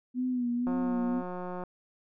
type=tone with vibrato; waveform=sine; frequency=246.9 Hz; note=B3; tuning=in tune; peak=-27 dBFS; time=0.14-1.23 s; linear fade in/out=50 ms; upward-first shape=sine; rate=2 Hz; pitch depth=52 cents each way
type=click train; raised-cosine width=1 ms; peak=-25 dBFS; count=175; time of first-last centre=0.67-1.637 s; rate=180 Hz
effects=none